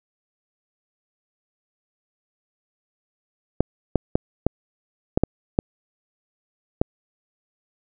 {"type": "clicks", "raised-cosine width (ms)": 2, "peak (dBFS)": -3, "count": 8, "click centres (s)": [3.606, 3.957, 4.155, 4.466, 5.175, 5.236, 5.589, 6.815], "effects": []}